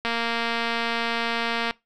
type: click train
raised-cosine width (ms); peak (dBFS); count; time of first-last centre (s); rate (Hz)
0.3; -10; 386; 0.05-1.709; 232
effects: noise-tail reverb RT60 0.2 s tail -22 dB re dry